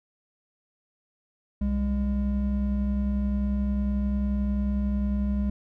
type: tone pair together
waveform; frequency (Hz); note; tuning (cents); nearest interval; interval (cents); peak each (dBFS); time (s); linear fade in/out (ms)
triangle; 64.16 / 203.7; C2 / G#3; -33 / -33; octave + minor sixth; 2000; -24; 1.61-5.5; 5
effects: none